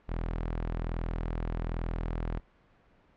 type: tone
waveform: sawtooth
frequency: 41.2 Hz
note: E1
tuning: in tune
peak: -27 dBFS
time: 0.08-2.4 s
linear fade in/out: 20 ms
effects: pink hiss -63 dBFS RMS until 3.16 s + low-pass 2000 Hz 12 dB/octave